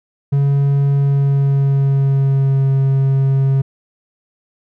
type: tone with pitch glide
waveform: triangle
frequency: 140.1 to 135.56 Hz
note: C#3 to C#3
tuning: +19 to -38 cents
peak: -9 dBFS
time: 0.32-3.62 s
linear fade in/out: 10 ms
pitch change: -57 cents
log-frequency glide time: 0.94-2.7 s
effects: none